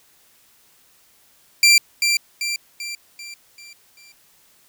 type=tone with echo; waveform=20% pulse; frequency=2360 Hz; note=D7; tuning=8 cents sharp; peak=-5 dBFS; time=1.63-1.78 s; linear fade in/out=2 ms; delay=390 ms; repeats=6; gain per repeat=-6 dB; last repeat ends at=4.12 s; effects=white hiss -56 dBFS RMS until 4.68 s